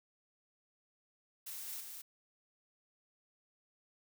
blue noise with echo, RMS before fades -45 dBFS, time 1.46-1.81 s, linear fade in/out 10 ms, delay 210 ms, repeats 1, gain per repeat -3 dB, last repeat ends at 2.02 s, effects none

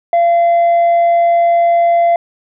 sine tone, 685 Hz, F5, 34 cents flat, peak -5 dBFS, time 0.13-2.16 s, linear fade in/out 2 ms, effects tanh soft clip ceiling -7 dBFS

